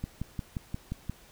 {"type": "click train", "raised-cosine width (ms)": 5, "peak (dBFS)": -20, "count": 7, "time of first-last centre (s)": [0.04, 1.096], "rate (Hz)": 5.68, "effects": ["pink hiss -56 dBFS RMS until 1.31 s"]}